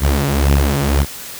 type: beating tone pair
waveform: sawtooth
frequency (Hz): 69.3 / 71.2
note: C#2 / C#2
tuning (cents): 0 / +47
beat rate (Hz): 1.9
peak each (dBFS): -11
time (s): 0-1.06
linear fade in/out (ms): 50
effects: white hiss -31 dBFS RMS until 1.39 s